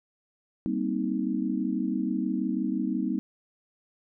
sine chord, C minor seventh, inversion second, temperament just, 196.22 / 235.5 / 261.6 / 314 Hz, G3 / Bb3 / C4 / Eb4, +2 / +18 / 0 / +16 cents, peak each -31 dBFS, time 0.66-3.19 s, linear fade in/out 0 ms, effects none

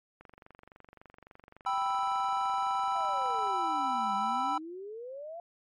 click train, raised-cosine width 0.5 ms, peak -36 dBFS, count 78, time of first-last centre 0.21-3.473 s, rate 23.6 Hz
triangle chord, E minor, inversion first, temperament equal, 784 / 987.8 / 1318.5 Hz, G5 / B5 / E6, 0 / 0 / 0 cents, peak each -30 / -30 / -31 dBFS, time 1.66-4.58 s, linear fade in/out 5 ms
sine exponential two-way sweep, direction down then up, 698.5 to 198.5 to 698.5 Hz, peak -39 dBFS, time 2.95-5.4 s, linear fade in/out 2 ms, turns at 4.15 s
effects MP3 48 kbps

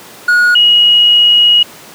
triangle / sine tone pair in turn, 1448 / 2896 Hz, F#6 / F#7, -38 / -38 cents, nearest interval octave, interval 1200 cents, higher second, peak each -4 dBFS, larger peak neither, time 0.28-0.55 / 0.55-1.63 s, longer second, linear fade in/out 5 ms, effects pink hiss -34 dBFS RMS until 1.94 s + high-pass 200 Hz 12 dB/octave

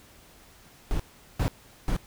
brown noise bursts, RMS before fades -25 dBFS, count 3, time 0.91-1.965 s, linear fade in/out 0 ms, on 85 ms, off 400 ms, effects pink hiss -54 dBFS RMS until 2.06 s

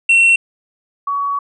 triangle / sine tone pair in turn, 2717 / 1127.6 Hz, F7 / C#6, -48 / +29 cents, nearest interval octave + minor third, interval 1523 cents, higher first, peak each -6 / -16 dBFS, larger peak first, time 0.09-0.36 / 1.07-1.39 s, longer second, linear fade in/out 5 ms, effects resampled to 24000 Hz

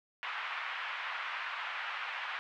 pink band-pass noise, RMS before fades -39 dBFS, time 0.23-2.39 s, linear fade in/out 0 ms, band 1000 to 2800 Hz, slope 24 dB/octave, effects none

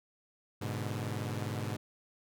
sawtooth chord, G# diminished, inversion none, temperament equal, 103.83 / 123.47 / 146.83 Hz, G#2 / B2 / D3, 0 / 0 / 0 cents, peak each -33 / -35 / -38 dBFS, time 0.61-1.77 s, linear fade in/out 10 ms, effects none

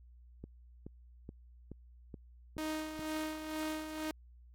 click train, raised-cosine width 3 ms, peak -32 dBFS, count 7, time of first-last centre 0.44-2.993 s, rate 2.35 Hz
sawtooth tone with tremolo, 311.3 Hz, D#4, 1 cent sharp, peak -31 dBFS, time 2.58-4.11 s, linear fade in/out 0 ms, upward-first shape sine, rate 2.1 Hz, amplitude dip 55%
effects added 60 Hz sine -55 dBFS peak until 4.54 s + AAC 64 kbps

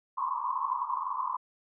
pink band-pass noise, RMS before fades -32 dBFS, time 0.17-1.37 s, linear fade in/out 10 ms, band 970 to 1100 Hz, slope 96 dB/octave, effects none

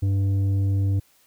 sine tone with tanh clipping, 98 Hz, G2, in tune, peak -20 dBFS, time 0.02-1 s, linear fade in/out 10 ms, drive 7 dB, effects white hiss -60 dBFS RMS until 1.26 s

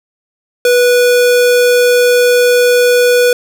square tone, 490 Hz, B4, 14 cents flat, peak -7 dBFS, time 0.65-3.33 s, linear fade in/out 2 ms, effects none

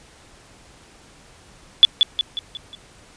sine tone with echo, 3445 Hz, A7, 37 cents flat, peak -4 dBFS, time 1.83-1.85 s, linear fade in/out 0 ms, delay 180 ms, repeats 5, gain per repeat -6 dB, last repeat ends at 2.75 s, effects pink hiss -49 dBFS RMS until 3.16 s + resampled to 22050 Hz

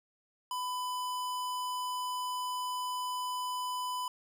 square tone, 1000 Hz, B5, 21 cents sharp, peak -34 dBFS, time 0.51-4.08 s, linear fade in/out 2 ms, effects none

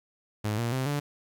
sawtooth tone with pitch steps, 106.1 / 117.73 / 130.62 / 144.94 Hz, G#2 / A#2 / C3 / D3, +38 / +18 / -3 / -22 cents, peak -23 dBFS, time 0.44-1 s, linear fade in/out 10 ms, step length 140 ms, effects 10-bit

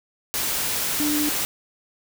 sine tone in noise, 297.7 Hz, D4, 24 cents sharp, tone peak -22 dBFS, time 1-1.29 s, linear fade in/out 0 ms, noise white, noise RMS -25 dBFS, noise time 0.34-1.45 s, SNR 0 dB, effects none

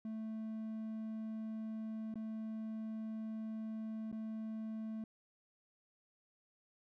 triangle tone with dropouts, 220 Hz, A3, in tune, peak -38 dBFS, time 0.05-5.04 s, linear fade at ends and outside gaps 2 ms, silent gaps 2.141-2.156 / 4.116-4.126 s, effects none

